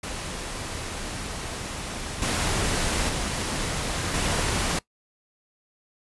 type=noise with level steps; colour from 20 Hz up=pink; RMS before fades=-33 / -25 / -28 / -25 dBFS; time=0.03-4.79 s; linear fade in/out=5 ms; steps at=2.22 / 3.09 / 4.14 s; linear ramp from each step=2 ms; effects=noise-tail reverb RT60 0.1 s tail -20 dB re dry + resampled to 24000 Hz